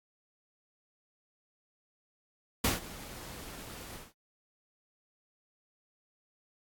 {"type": "noise with ADSR envelope", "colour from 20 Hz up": "pink", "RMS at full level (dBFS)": -26, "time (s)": [2.64, 4.13], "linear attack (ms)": 5, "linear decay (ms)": 150, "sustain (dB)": -20, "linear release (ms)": 180, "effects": ["AAC 64 kbps"]}